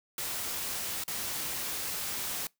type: noise with dropouts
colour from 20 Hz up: white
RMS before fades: -35 dBFS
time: 0.18-2.47 s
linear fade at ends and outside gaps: 2 ms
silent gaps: 1.038-1.079 s
effects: noise-tail reverb RT60 0.2 s tail -25 dB re dry